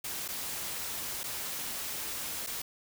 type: noise with dropouts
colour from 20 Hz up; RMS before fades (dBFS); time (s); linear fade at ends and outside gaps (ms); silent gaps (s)
white; -37; 0.04-2.62; 5; 0.28-0.286 / 1.234-1.239 / 2.465-2.47
effects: none